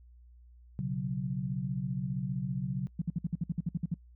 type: chord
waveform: sine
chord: B suspended second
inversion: none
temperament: equal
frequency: 123.47 / 138.59 / 185 Hz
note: B2 / C#3 / F#3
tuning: 0 / 0 / 0 cents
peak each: -38 / -34 / -35 dBFS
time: 0.79-2.87 s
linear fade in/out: 0 ms
type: tone bursts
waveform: sine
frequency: 168.8 Hz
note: E3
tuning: 41 cents sharp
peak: -27 dBFS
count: 12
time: 2.99-3.942 s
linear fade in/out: 5 ms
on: 28 ms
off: 56 ms
effects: noise-tail reverb RT60 0.1 s tail -25 dB re dry + added 60 Hz sine -53 dBFS peak until 4.15 s